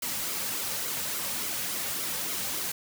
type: noise with flanger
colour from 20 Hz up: white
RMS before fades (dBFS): -32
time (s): 0.02-2.72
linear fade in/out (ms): 5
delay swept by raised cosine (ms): 1.1 to 3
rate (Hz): 3.5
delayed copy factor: -0.55
effects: none